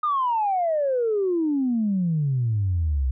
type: exponential sweep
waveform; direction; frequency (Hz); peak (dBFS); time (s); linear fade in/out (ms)
sine; down; 1244.5 to 62.3; -19; 0.03-3.11; 5
effects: tanh soft clip ceiling -15 dBFS